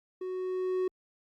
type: tone with level ramp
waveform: triangle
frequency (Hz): 370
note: F#4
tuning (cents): 0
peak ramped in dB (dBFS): -32 to -24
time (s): 0.21-0.88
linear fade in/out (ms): 5
effects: Opus 48 kbps